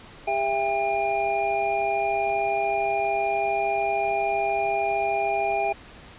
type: tone cluster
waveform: sine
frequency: 400.3 / 668 / 801 / 2413 Hz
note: G4 / E5 / G5 / D7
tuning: +36 / +23 / +37 / +46 cents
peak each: -30 / -26 / -25 / -31 dBFS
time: 0.27-5.73 s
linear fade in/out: 10 ms
effects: pink hiss -46 dBFS RMS until 6.18 s + resampled to 8000 Hz